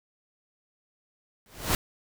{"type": "noise with exponential growth", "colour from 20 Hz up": "pink", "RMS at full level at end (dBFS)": -21, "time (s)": [1.46, 1.75], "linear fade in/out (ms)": 1, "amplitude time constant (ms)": 62, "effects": []}